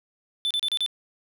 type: tone bursts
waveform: triangle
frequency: 3520 Hz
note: A7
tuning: in tune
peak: -21 dBFS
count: 5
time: 0.45-0.862 s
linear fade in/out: 0 ms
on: 56 ms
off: 33 ms
effects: none